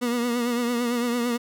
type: tone with vibrato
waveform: 30% pulse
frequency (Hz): 240.1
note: B3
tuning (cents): -49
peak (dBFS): -20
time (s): 0.01-1.38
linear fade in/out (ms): 20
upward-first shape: triangle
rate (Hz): 8.9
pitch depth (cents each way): 60
effects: none